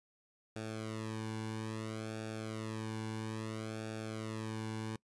sawtooth tone with flanger, 110 Hz, A2, in tune, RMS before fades -41 dBFS, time 0.56-4.96 s, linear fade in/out 0 ms, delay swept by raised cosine 0.98 to 1.58 ms, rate 0.6 Hz, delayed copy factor -0.85, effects noise-tail reverb RT60 0.1 s tail -23 dB re dry + resampled to 24000 Hz

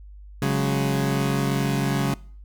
30% pulse chord, C# suspended fourth, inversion none, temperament equal, 138.59 / 185 / 207.7 Hz, C#3 / F#3 / G#3, 0 / 0 / 0 cents, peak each -20 / -25 / -25 dBFS, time 0.42-2.14 s, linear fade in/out 2 ms, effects noise-tail reverb RT60 0.5 s tail -22 dB re dry + added 50 Hz sine -40 dBFS peak until 2.44 s

